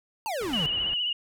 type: exponential sweep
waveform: square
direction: down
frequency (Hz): 942 to 140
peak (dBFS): -29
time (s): 0.26-0.66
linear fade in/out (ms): 0
type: low-pass noise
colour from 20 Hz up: pink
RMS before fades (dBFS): -42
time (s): 0.41-0.94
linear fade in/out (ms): 0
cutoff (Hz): 3300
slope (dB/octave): 48
type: tone with vibrato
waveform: sine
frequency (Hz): 2912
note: F#7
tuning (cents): -28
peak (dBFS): -25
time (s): 0.53-1.13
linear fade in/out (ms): 5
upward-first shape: triangle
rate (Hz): 15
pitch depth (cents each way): 63
effects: none